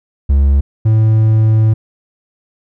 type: tone pair in turn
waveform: triangle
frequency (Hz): 69.5 / 109.82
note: C#2 / A2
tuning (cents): +5 / -3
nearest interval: minor sixth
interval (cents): 792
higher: second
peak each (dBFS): -5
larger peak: neither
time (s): 0.29-0.61 / 0.85-1.74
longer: second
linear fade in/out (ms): 10
effects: none